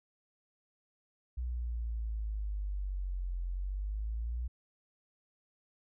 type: exponential two-way sweep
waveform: sine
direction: down then up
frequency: 61.8 to 43.65 to 61.3 Hz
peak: -33 dBFS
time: 1.37-4.48 s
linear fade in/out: 10 ms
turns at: 3.42 s
effects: none